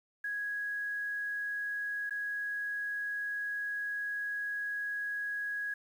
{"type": "tone with dropouts", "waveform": "sine", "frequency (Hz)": 1661.2, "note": "G#6", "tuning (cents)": 0, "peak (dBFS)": -33, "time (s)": [0.24, 5.74], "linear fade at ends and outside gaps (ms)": 5, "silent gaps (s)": [2.096, 2.107], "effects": ["10-bit"]}